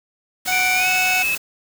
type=noise; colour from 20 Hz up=white; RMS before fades=-28 dBFS; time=0.45-1.38 s; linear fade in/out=10 ms
type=harmonic tone; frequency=740 Hz; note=F#5; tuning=in tune; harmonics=1 / 2 / 3 / 4 / 5 / 6 / 7 / 8 / 9 / 10; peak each=-23 / -27 / -25 / -34 / -33 / -37 / -32 / -40 / -31 / -39 dBFS; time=0.47-1.23 s; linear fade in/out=10 ms
type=tone with pitch glide; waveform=sine; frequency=2343 to 2600 Hz; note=D7 to E7; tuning=-5 to -24 cents; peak=-18 dBFS; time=0.52-1.35 s; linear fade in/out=2 ms; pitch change=+181 cents; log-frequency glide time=0.74-0.88 s
effects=none